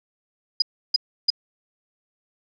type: tone bursts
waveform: sine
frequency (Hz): 4932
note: D#8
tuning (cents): -16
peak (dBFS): -14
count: 3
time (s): 0.6-1.303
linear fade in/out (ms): 5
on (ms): 21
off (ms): 320
effects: none